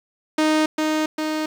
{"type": "tone with echo", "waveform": "sawtooth", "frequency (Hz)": 310, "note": "D#4", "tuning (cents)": -6, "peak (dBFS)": -12, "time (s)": [0.38, 0.66], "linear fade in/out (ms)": 5, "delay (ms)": 400, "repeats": 2, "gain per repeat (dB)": -3, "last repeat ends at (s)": 1.46, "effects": ["low-pass 7000 Hz 12 dB/octave", "7-bit"]}